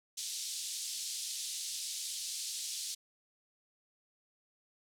pink band-pass noise, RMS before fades -40 dBFS, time 0.17-2.95 s, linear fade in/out 10 ms, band 3800 to 10000 Hz, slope 24 dB/octave, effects none

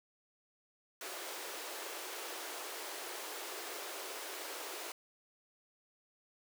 pink high-pass noise, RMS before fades -44 dBFS, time 1.01-4.92 s, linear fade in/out 2 ms, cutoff 340 Hz, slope 48 dB/octave, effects none

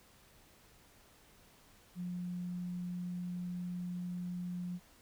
sine tone, 178 Hz, F3, 33 cents sharp, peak -37 dBFS, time 1.95-4.8 s, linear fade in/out 50 ms, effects pink hiss -63 dBFS RMS until 5.01 s

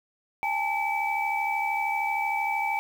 sine tone cluster, 810 / 883 / 2302 Hz, G#5 / A5 / D7, -43 / +6 / -35 cents, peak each -29 dBFS, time 0.43-2.79 s, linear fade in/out 0 ms, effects 8-bit

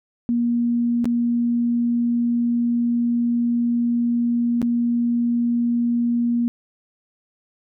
sine tone with dropouts, 237.5 Hz, A#3, 33 cents sharp, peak -17 dBFS, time 0.29-6.48 s, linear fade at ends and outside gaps 0 ms, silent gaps 1.044-1.055 / 4.617-4.627 s, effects none

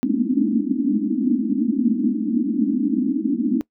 pink band-pass noise, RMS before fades -20 dBFS, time 0.03-3.61 s, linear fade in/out 0 ms, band 210 to 310 Hz, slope 96 dB/octave, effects noise-tail reverb RT60 0.1 s tail -22 dB re dry

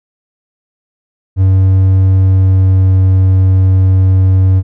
triangle tone with pitch glide, 94.9 to 94.24 Hz, F#2 to F#2, +44 to +32 cents, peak -3 dBFS, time 1.36-4.63 s, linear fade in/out 50 ms, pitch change -12 cents, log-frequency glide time 2.13-2.94 s, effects none

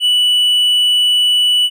triangle tone, 2960 Hz, F#7, in tune, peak -8 dBFS, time 0-1.7 s, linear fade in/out 50 ms, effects none

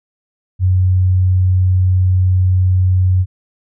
sine tone, 92.3 Hz, F#2, 4 cents flat, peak -9 dBFS, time 0.59-3.26 s, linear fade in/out 50 ms, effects none

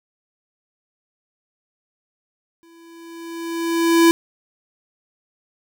square tone with exponential growth, 333.8 Hz, E4, 22 cents sharp, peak -9 dBFS, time 2.63-4.11 s, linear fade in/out 0 ms, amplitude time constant 320 ms, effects none

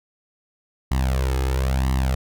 sawtooth tone with flanger, 65.41 Hz, C2, in tune, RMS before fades -21 dBFS, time 0.91-2.15 s, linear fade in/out 5 ms, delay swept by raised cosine 1 to 2.4 ms, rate 1 Hz, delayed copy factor +0.8, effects none

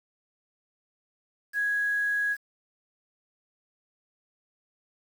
sine tone with quantisation, 1661.2 Hz, G#6, in tune, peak -24 dBFS, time 1.53-2.37 s, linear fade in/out 50 ms, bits 8, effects none

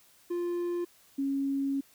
triangle / sine tone pair in turn, 349 / 275.2 Hz, F4 / C#4, -1 / -12 cents, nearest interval major third, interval 411 cents, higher first, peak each -27 dBFS, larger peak neither, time 0.3-0.85 / 1.18-1.81 s, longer second, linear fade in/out 10 ms, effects white hiss -61 dBFS RMS until 1.94 s

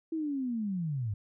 sine linear sweep, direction down, 329.6 to 96.5 Hz, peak -30 dBFS, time 0.12-1.14 s, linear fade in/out 5 ms, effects none

